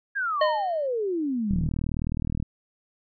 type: exponential sweep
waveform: sine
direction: down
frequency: 1661.2 to 147.7 Hz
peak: -24 dBFS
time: 0.15-1.69 s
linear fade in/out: 20 ms
type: tone with exponential decay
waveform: square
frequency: 614 Hz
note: D#5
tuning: 23 cents flat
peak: -18 dBFS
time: 0.41-0.87 s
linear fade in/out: 5 ms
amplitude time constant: 100 ms
type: click train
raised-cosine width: 5 ms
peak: -16 dBFS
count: 37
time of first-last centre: 1.51-2.426 s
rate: 39.3 Hz
effects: resampled to 11025 Hz